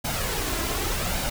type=noise with flanger; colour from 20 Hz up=pink; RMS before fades=-27 dBFS; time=0.04-1.3 s; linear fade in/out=10 ms; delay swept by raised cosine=1.3 to 3 ms; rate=0.86 Hz; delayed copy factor=+0.5; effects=none